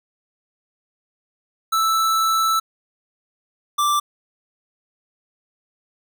square tone pair in turn, 1318.5 / 1174.6 Hz, E6 / D6, 0 / 0 cents, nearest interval major second, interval 200 cents, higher first, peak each -17 dBFS, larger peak neither, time 1.72-2.6 / 3.78-4 s, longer first, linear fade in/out 10 ms, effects none

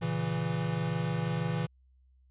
square chord, A# diminished, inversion none, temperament equal, 116.54 / 138.59 / 164.81 Hz, A#2 / C#3 / E3, 0 / 0 / 0 cents, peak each -36 / -36 / -32 dBFS, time 0.01-1.67 s, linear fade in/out 20 ms, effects added 64 Hz sine -60 dBFS peak until 2.3 s + resampled to 8000 Hz

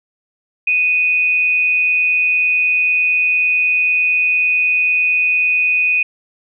sine tone pair together, 2489 / 2658 Hz, D#7 / E7, 0 / +14 cents, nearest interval minor second, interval 114 cents, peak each -12 / -24 dBFS, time 0.67-6.03 s, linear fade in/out 5 ms, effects none

